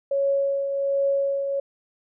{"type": "tone with tremolo", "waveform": "sine", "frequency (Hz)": 554.4, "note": "C#5", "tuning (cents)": 0, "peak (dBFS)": -18, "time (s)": [0.11, 1.6], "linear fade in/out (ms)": 5, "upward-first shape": "triangle", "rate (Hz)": 1.3, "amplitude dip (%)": 50, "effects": []}